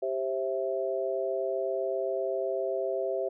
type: chord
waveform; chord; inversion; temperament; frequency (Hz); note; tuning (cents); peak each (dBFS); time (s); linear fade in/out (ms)
sine; C major; second; equal with one note detuned; 392 / 531.5 / 659.3; G4 / C5 / E5; 0 / +27 / 0; -32; 0.02-3.29; 10
effects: none